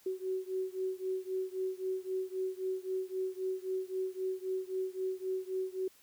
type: beating tone pair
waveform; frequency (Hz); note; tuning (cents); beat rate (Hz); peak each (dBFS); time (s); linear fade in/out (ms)
sine; 374 / 377.8; F#4 / F#4; +19 / +36; 3.8; -36 / -37; 0.06-5.88; 5
effects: white hiss -63 dBFS RMS until 6.02 s